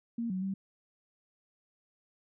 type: tone with pitch steps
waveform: sine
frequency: 232.8 / 186.6 / 193.2 Hz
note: A#3 / F#3 / G3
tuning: -2 / +15 / -25 cents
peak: -31 dBFS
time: 0.18-0.54 s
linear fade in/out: 5 ms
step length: 120 ms
effects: none